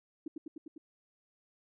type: tone with echo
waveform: sine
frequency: 311.1 Hz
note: D#4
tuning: in tune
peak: -35 dBFS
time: 0.26-0.28 s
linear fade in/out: 5 ms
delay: 100 ms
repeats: 5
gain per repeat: -2 dB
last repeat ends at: 0.78 s
effects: none

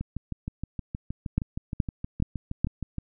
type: two click trains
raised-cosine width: 5 ms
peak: -10 / -19 dBFS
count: 4 / 20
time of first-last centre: 1.38-2.646 / 0.01-2.983 s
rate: 2.37 / 6.39 Hz
effects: none

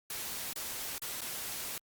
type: noise with dropouts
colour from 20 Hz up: white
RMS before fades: -39 dBFS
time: 0.1-1.78 s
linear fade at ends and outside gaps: 2 ms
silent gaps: 0.531-0.559 / 0.982-1.019 / 1.208-1.216 s
effects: Opus 48 kbps

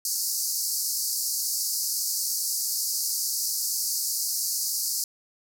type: band-pass noise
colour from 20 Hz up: pink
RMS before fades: -28 dBFS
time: 0.05-5.04 s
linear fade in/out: 2 ms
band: 4500 to 16000 Hz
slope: 96 dB/octave
effects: none

